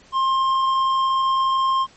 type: tone with hard clipping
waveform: sine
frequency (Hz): 1061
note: C6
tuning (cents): +24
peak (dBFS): -18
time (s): 0.12-1.87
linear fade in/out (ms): 50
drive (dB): 6
effects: pink hiss -51 dBFS RMS until 1.96 s + MP3 32 kbps